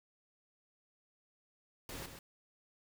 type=noise with echo; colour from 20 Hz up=pink; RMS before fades=-45 dBFS; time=1.89-2.06 s; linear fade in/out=2 ms; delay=130 ms; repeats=1; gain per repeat=-7 dB; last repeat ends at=2.19 s; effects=none